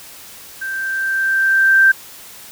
sine tone with level ramp, 1568 Hz, G6, in tune, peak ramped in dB -22 to -6 dBFS, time 0.61-1.92 s, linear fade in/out 10 ms, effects white hiss -38 dBFS RMS until 2.51 s

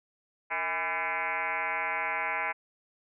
sine tone with frequency modulation, 1536 Hz, G6, 36 cents flat, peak -28 dBFS, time 0.5-2.53 s, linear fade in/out 20 ms, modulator 179 Hz, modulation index 4.7, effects none

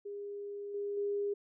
sine tone with level steps, 406.2 Hz, G#4, 38 cents flat, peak -39 / -34 / -31 dBFS, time 0.05-1.34 s, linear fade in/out 10 ms, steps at 0.74 / 0.97 s, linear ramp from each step 5 ms, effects none

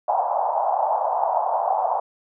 white band-pass noise, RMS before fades -22 dBFS, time 0.08-2 s, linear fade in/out 5 ms, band 650 to 890 Hz, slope 48 dB/octave, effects none

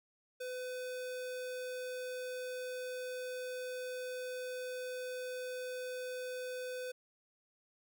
square tone, 504 Hz, B4, 35 cents sharp, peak -40 dBFS, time 0.4-6.92 s, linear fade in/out 10 ms, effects none

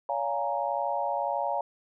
sine chord, Bb minor seventh, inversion first, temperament equal with one note detuned, 568 / 698.5 / 830.6 / 932.3 Hz, Db5 / F5 / Ab5 / Bb5, +42 / 0 / 0 / 0 cents, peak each -32 dBFS, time 0.09-1.61 s, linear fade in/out 2 ms, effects none

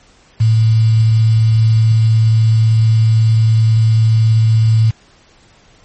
sine tone with quantisation, 111.2 Hz, A2, 19 cents sharp, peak -7 dBFS, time 0.4-4.91 s, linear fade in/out 10 ms, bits 5, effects pink hiss -48 dBFS RMS until 5.84 s + MP3 32 kbps

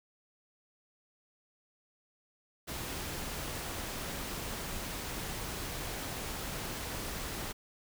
pink noise, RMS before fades -39 dBFS, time 2.67-7.53 s, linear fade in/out 20 ms, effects none

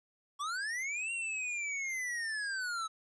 square linear two-way sweep, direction up then down, 1101 to 2769 to 1285 Hz, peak -35 dBFS, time 0.39-2.88 s, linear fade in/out 20 ms, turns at 1.12 s, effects resampled to 22050 Hz + 12-bit

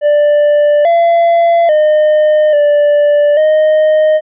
triangle tone with pitch steps, 589 / 679 / 610 / 586 / 619 Hz, D5 / F5 / D#5 / D5 / D#5, +5 / -49 / -34 / -4 / -9 cents, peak -4 dBFS, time 0.01-4.21 s, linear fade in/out 50 ms, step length 840 ms, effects resampled to 8000 Hz

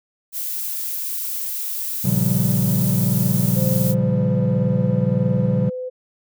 violet noise, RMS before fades -26 dBFS, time 0.32-3.95 s, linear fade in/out 50 ms
triangle chord, G half-diminished seventh, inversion first, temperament equal, 116.54 / 138.59 / 174.61 / 196 Hz, Bb2 / Db3 / F3 / G3, 0 / 0 / 0 / 0 cents, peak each -20 dBFS, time 2.04-5.7 s, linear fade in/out 10 ms
sine tone with pitch glide, 520 to 507 Hz, C5 to B4, -11 to +45 cents, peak -25 dBFS, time 3.55-5.9 s, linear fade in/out 20 ms, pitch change -44 cents, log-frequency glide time 3.91-4.18 s
effects none

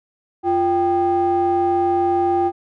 triangle ring-modulated tone, 218.2 Hz, A3, 14 cents flat, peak -10 dBFS, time 0.43-2.52 s, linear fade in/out 50 ms, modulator 567 Hz, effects none

